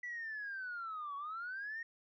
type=linear two-way sweep; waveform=sine; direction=down then up; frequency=1975.5 to 1108.7 to 1867 Hz; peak=-39 dBFS; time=0.03-1.83 s; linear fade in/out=5 ms; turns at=1.16 s; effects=tanh soft clip ceiling -36 dBFS